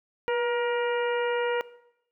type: harmonic tone with a mistuned harmonic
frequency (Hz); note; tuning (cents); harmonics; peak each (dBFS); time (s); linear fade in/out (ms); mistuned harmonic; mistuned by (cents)
473.3; A#4; +26; 1 / 2 / 3 / 4 / 5 / 6; -25 / -31 / -35 / -37 / -39 / -41; 0.28-1.61; 0; 1; +36
effects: noise-tail reverb RT60 0.8 s tail -19 dB re dry